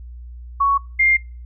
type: tone pair in turn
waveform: sine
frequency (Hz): 1114 / 2111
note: C#6 / C7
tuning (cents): +8 / +15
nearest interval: major seventh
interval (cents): 1107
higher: second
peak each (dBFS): -13 / -12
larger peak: second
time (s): 0.6-0.78 / 0.99-1.17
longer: neither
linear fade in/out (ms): 10
effects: noise-tail reverb RT60 0.4 s tail -25 dB re dry + added 60 Hz sine -33 dBFS peak until 1.45 s